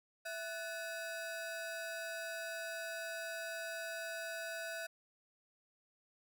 35% pulse ring-modulated tone, 1074 Hz, C6, 45 cents sharp, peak -36 dBFS, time 0.25-4.87 s, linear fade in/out 10 ms, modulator 412 Hz, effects none

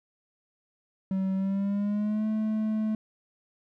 triangle tone with pitch glide, 190.8 to 216.7 Hz, G3 to A3, -47 to -26 cents, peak -23 dBFS, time 1.11-2.95 s, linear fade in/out 2 ms, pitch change +221 cents, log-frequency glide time 1.35-2.27 s, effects none

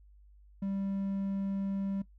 triangle tone, 196 Hz, G3, in tune, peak -29 dBFS, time 0.62-2.02 s, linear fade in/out 5 ms, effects noise-tail reverb RT60 0.1 s tail -17 dB re dry + added 50 Hz sine -55 dBFS peak until 2.18 s

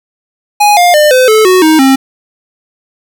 square tone with pitch steps, 830 / 706.1 / 600.6 / 510.9 / 434.6 / 369.7 / 314.5 / 267.5 Hz, G#5 / F5 / D5 / C5 / A4 / F#4 / D#4 / C4, -1 / +19 / +39 / -41 / -21 / -1 / +19 / +38 cents, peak -4 dBFS, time 0.6-1.96 s, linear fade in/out 10 ms, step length 170 ms, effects none

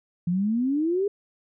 sine exponential sweep, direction up, 168.7 to 415.3 Hz, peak -21 dBFS, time 0.27-1.08 s, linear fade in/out 5 ms, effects none

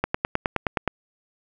click train, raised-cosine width 0.5 ms, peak -6 dBFS, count 9, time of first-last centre 0.04-0.877 s, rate 9.56 Hz, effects none

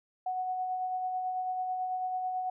sine tone with tremolo, 740 Hz, F#5, in tune, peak -29 dBFS, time 0.26-2.5 s, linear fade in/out 5 ms, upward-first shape sine, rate 9.1 Hz, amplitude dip 30%, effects none

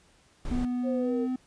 brown noise, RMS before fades -32 dBFS, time 0.45-0.65 s, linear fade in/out 2 ms
triangle tone with pitch glide, 246.9 to 255.5 Hz, B3 to C4, 0 to -41 cents, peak -25 dBFS, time 0.51-1.36 s, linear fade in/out 5 ms, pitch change +59 cents, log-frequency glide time 0.99-1.12 s
sine linear sweep, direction down, 538 to 452.7 Hz, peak -29 dBFS, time 0.83-1.28 s, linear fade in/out 50 ms
effects pink hiss -62 dBFS RMS until 1.46 s + resampled to 22050 Hz

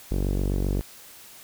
sawtooth tone with low-pass filter, 47.67 Hz, G1, 48 cents flat, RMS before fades -25 dBFS, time 0.11-0.81 s, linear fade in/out 0 ms, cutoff 410 Hz, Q 1.5, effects white hiss -47 dBFS RMS until 1.43 s

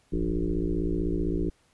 sine tone with frequency modulation, 174.2 Hz, F3, 4 cents flat, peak -24 dBFS, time 0.12-1.5 s, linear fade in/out 10 ms, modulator 55.7 Hz, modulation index 3.9, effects pink hiss -65 dBFS RMS until 1.73 s + resampled to 24000 Hz

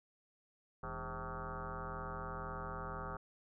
sine tone with frequency modulation, 649 Hz, E5, 27 cents flat, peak -40 dBFS, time 0.83-3.17 s, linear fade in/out 5 ms, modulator 122 Hz, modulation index 6.1, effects none

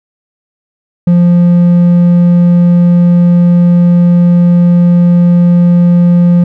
sine tone with hard clipping, 174.61 Hz, F3, in tune, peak -4 dBFS, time 1.07-6.44 s, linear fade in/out 5 ms, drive 3 dB, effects none

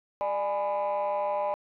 sine chord, G# diminished, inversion second, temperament just, 598 / 830.6 / 996.7 Hz, D5 / G#5 / B5, +31 / 0 / +16 cents, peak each -27 / -29 / -31 dBFS, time 0.21-1.54 s, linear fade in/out 0 ms, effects tanh soft clip ceiling -22 dBFS

